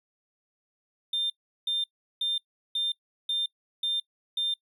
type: tone bursts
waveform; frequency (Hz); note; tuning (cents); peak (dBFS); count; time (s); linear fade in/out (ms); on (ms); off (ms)
triangle; 3600; A7; +39; -23; 7; 1.13-4.54; 5; 170; 370
effects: noise-tail reverb RT60 0.1 s tail -23 dB re dry + tanh soft clip ceiling -21 dBFS